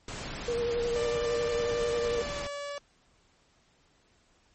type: noise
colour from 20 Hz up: pink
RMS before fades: -38 dBFS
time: 0.08-2.47 s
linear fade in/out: 2 ms
type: tone with vibrato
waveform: sine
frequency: 473.3 Hz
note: A#4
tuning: 26 cents sharp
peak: -27 dBFS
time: 0.48-2.22 s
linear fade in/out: 2 ms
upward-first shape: sine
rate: 11 Hz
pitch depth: 26 cents each way
type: tone with pitch glide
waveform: sawtooth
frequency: 591 to 572.9 Hz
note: D5 to D5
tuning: +11 to -43 cents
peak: -31 dBFS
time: 0.96-2.78 s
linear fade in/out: 0 ms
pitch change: -54 cents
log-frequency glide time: 2-2.48 s
effects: pink hiss -66 dBFS RMS until 4.54 s + MP3 32 kbps